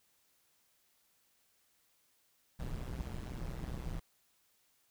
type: noise with amplitude modulation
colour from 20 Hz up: brown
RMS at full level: -37 dBFS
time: 2.59-4 s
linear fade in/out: 10 ms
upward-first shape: sine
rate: 125 Hz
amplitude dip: 90%
effects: white hiss -73 dBFS RMS until 4.9 s